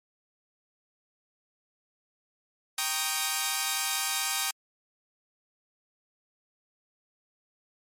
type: chord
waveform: 5% pulse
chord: Eb dominant seventh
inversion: first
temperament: equal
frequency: 784 / 932.3 / 1108.7 / 1244.5 Hz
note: G5 / Bb5 / Db6 / Eb6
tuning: 0 / 0 / 0 / 0 cents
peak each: -20 / -22 / -24 / -20 dBFS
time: 2.78-4.51 s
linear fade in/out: 5 ms
effects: MP3 64 kbps